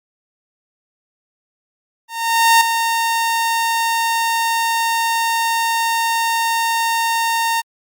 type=tone with ADSR envelope; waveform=sawtooth; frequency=917 Hz; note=A#5; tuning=29 cents flat; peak=-4 dBFS; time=2.08-7.62 s; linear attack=530 ms; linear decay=4 ms; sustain=-8 dB; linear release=25 ms; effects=Opus 48 kbps